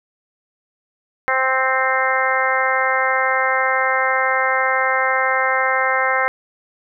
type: harmonic tone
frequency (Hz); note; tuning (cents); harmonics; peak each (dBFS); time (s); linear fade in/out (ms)
262; C4; +2; 2 / 3 / 4 / 5 / 6 / 7 / 8; -23 / -23 / -23 / -23 / -23 / -23 / -23; 1.28-6.28; 0
effects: none